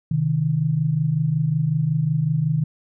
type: tone pair together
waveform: sine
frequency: 130.81 / 156.24 Hz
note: C3 / D#3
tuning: 0 / +8 cents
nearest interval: minor third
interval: 308 cents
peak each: -23 / -19 dBFS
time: 0.11-2.64 s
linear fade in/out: 5 ms
effects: none